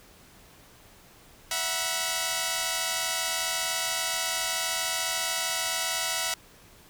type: chord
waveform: 5% pulse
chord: E suspended second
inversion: none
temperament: equal with one note detuned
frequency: 659.3 / 740 / 965.2 Hz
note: E5 / F#5 / B5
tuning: 0 / 0 / -40 cents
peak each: -20 dBFS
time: 1.51-6.34 s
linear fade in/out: 2 ms
effects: pink hiss -54 dBFS RMS until 6.89 s